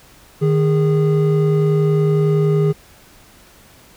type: tone pair together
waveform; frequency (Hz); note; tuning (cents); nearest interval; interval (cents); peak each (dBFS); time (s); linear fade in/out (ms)
triangle; 153.7 / 410.3; D#3 / G#4; -21 / -21; octave + perfect fourth; 1700; -12 / -15; 0.41-2.73; 20
effects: pink hiss -47 dBFS RMS until 3.96 s